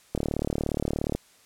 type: click train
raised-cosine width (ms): 2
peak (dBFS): -13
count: 38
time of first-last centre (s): 0.15-1.15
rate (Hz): 37
effects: white hiss -58 dBFS RMS until 1.45 s + low-pass 11000 Hz 12 dB/octave